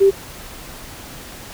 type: tone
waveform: sine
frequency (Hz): 392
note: G4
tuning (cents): 0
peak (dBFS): -8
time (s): 0-0.11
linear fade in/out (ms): 20
effects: pink hiss -36 dBFS RMS until 1.53 s